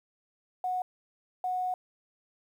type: tone bursts at uneven times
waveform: sine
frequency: 734 Hz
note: F#5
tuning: 14 cents flat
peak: -28 dBFS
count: 2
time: 0.64-0.82 / 1.44-1.74 s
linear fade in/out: 2 ms
effects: 10-bit